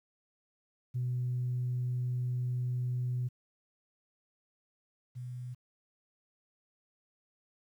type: tone pair in turn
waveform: sine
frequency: 124.3 / 124.3 Hz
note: B2 / B2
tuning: +12 / +12 cents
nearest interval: unison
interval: 0 cents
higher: neither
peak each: -29 / -38 dBFS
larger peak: first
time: 0.94-3.29 / 5.15-5.55 s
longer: first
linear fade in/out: 20 ms
effects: tanh soft clip ceiling -26 dBFS + 11-bit